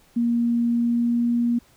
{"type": "tone with pitch glide", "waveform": "sine", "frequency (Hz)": [235.8, 237.6], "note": ["A#3", "A#3"], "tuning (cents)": [20, 33], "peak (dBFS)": -18, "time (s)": [0.16, 1.59], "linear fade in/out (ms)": 10, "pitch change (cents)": 13, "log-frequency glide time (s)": [0.7, 1.29], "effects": ["pink hiss -57 dBFS RMS until 1.76 s"]}